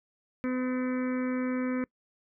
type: harmonic tone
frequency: 253.9 Hz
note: B3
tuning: 48 cents sharp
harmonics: 1 / 2 / 4 / 5 / 6 / 7 / 8 / 9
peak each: -28 / -36 / -46 / -44 / -46 / -47 / -47 / -47 dBFS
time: 0.44-1.84 s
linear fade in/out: 0 ms
effects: noise-tail reverb RT60 0.1 s tail -24 dB re dry